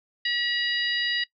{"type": "harmonic tone", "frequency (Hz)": 961, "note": "B5", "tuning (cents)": -48, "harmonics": [2, 3, 4, 5], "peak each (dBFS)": [-27, -29, -30, -31], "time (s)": [0.25, 1.24], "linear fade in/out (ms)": 5, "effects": ["noise-tail reverb RT60 0.1 s tail -21 dB re dry"]}